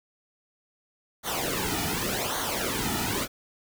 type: noise with flanger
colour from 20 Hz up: pink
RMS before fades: -29 dBFS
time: 1.23-3.28 s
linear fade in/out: 50 ms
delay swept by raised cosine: 0.39 to 1.89 ms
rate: 0.87 Hz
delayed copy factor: -0.75
effects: none